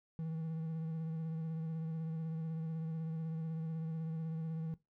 triangle tone with vibrato, 161.2 Hz, E3, 38 cents flat, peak -35 dBFS, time 0.19-4.74 s, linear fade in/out 0 ms, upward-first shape sine, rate 16 Hz, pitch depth 29 cents each way, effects noise-tail reverb RT60 0.2 s tail -18 dB re dry

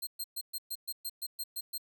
10% pulse tone bursts, 4186 Hz, C8, in tune, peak -28 dBFS, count 11, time 0.02-1.781 s, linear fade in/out 10 ms, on 51 ms, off 120 ms, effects none

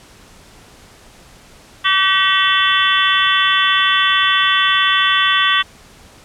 harmonic tone with a mistuned harmonic, 383.1 Hz, G4, 40 cents flat, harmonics 3 / 4 / 5 / 6 / 7 / 8 / 9, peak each -17 / -20 / -18 / -29 / -21 / -20 / -18 dBFS, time 1.84-5.63 s, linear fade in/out 20 ms, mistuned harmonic 6, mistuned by -82 cents, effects pink hiss -44 dBFS RMS until 6.24 s + low-pass 10000 Hz 12 dB/octave

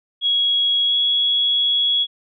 sine tone with pitch glide, 3322 to 3347 Hz, G#7 to G#7, 0 to +13 cents, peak -15 dBFS, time 0.21-2.07 s, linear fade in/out 50 ms, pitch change +13 cents, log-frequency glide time 0.86-0.94 s, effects none

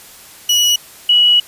30% pulse / sine tone pair in turn, 2927 / 2927 Hz, F#7 / F#7, -19 / -19 cents, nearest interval unison, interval 0 cents, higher neither, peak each -7 dBFS, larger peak neither, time 0.49-0.76 / 1.09-1.4 s, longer second, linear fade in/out 5 ms, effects white hiss -39 dBFS RMS until 1.47 s + resampled to 32000 Hz

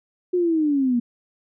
sine linear sweep, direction down, 365.7 to 233.1 Hz, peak -17 dBFS, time 0.33-1 s, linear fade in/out 10 ms, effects none

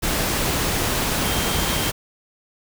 sine tone in noise, 3170 Hz, G7, 19 cents sharp, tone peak -31 dBFS, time 1.24-1.91 s, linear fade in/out 20 ms, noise pink, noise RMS -22 dBFS, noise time 0.02-1.92 s, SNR -12 dB, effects none

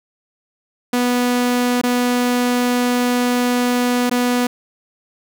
sawtooth tone with dropouts, 245.7 Hz, B3, 9 cents flat, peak -11 dBFS, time 0.93-4.47 s, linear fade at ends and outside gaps 5 ms, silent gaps 1.815-1.835 / 4.097-4.111 s, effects none

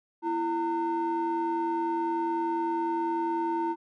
triangle ring-modulated tone, 289.5 Hz, D4, 25 cents flat, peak -21 dBFS, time 0.22-3.76 s, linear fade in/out 50 ms, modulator 624 Hz, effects none

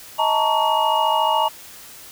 sine tone cluster, 632 / 874 / 928 / 1125 / 2871 Hz, D#5 / A5 / A#5 / C#6 / F7, +27 / -12 / -8 / +25 / +47 cents, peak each -24 / -20 / -20 / -25 / -26 dBFS, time 0.18-1.49 s, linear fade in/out 20 ms, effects white hiss -41 dBFS RMS until 2.11 s

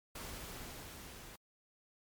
pink noise with level ramp, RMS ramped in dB -45 to -52 dBFS, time 0.15-1.36 s, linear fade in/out 5 ms, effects MP3 96 kbps

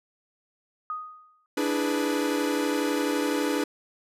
sine tone with exponential decay, 1244.5 Hz, D#6, in tune, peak -27 dBFS, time 0.9-1.46 s, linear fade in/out 1 ms, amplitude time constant 120 ms
45% pulse chord, E dominant seventh, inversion third, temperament equal with one note detuned, 293.7 / 325.7 / 415.3 / 493.9 Hz, D4 / E4 / G#4 / B4, 0 / -21 / 0 / 0 cents, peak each -27 / -32 / -31 / -31 dBFS, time 1.57-3.64 s, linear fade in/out 5 ms
effects resampled to 32000 Hz

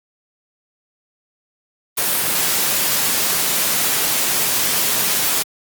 white high-pass noise, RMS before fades -18 dBFS, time 1.97-5.43 s, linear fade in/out 10 ms, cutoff 110 Hz, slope 24 dB/octave, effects Opus 32 kbps

